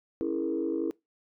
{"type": "chord", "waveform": "sine", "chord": "A# half-diminished seventh", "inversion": "first", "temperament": "equal", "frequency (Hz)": [277.2, 329.6, 415.3, 466.2], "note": ["C#4", "E4", "G#4", "A#4"], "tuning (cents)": [0, 0, 0, 0], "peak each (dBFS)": [-34, -29, -34, -34], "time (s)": [0.21, 0.91], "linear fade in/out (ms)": 0, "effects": ["noise-tail reverb RT60 0.2 s tail -23 dB re dry", "tanh soft clip ceiling -19 dBFS"]}